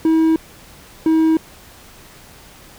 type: tone pair in turn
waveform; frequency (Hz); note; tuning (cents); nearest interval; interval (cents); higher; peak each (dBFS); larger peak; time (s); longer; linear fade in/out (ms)
triangle; 321.5 / 320; E4 / D#4; -43 / +49; unison; 8; first; -9; neither; 0.05-0.36 / 1.06-1.37; neither; 2
effects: pink hiss -43 dBFS RMS until 2.78 s